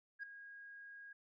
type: tone with ADSR envelope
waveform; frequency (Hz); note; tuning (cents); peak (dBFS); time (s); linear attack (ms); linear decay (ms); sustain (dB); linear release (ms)
sine; 1637; G#6; -25; -39; 0.19-1.13; 41; 5; -12; 6
effects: tanh soft clip ceiling -38 dBFS